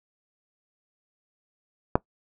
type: click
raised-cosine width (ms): 1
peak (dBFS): -4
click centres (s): 1.955
effects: noise-tail reverb RT60 0.1 s tail -21 dB re dry